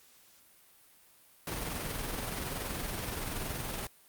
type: noise with amplitude modulation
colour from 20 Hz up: pink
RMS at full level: -35 dBFS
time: 1.47-3.87 s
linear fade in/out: 2 ms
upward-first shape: sine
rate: 21.2 Hz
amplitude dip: 35%
effects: white hiss -61 dBFS RMS until 4.08 s + Opus 48 kbps